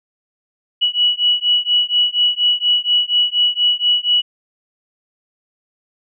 sine beating tone pair, 2933 / 2937.2 Hz, F#7 / F#7, -16 / -13 cents, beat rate 4.2 Hz, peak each -16 / -16 dBFS, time 0.81-4.22 s, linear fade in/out 20 ms, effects none

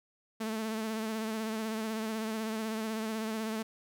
sawtooth tone with vibrato, 220 Hz, A3, in tune, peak -29 dBFS, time 0.4-3.63 s, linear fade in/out 10 ms, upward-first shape sine, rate 16 Hz, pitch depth 35 cents each way, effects none

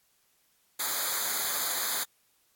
white noise with comb filter, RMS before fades -30 dBFS, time 0.79-2.04 s, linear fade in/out 10 ms, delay 0.36 ms, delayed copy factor -1, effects white hiss -69 dBFS RMS until 2.55 s + AAC 64 kbps

